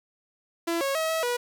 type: tone with pitch steps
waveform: sawtooth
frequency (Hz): 336.4 / 549 / 640 / 646 / 485.8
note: E4 / C#5 / D#5 / E5 / B4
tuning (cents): +35 / -17 / +49 / -35 / -29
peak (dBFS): -21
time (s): 0.67-1.37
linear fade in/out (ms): 10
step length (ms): 140
effects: 9-bit